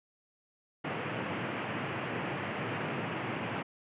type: band-pass noise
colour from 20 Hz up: pink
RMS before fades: -36 dBFS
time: 0.84-3.63 s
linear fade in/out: 10 ms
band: 110 to 2900 Hz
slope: 48 dB/octave
effects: resampled to 8000 Hz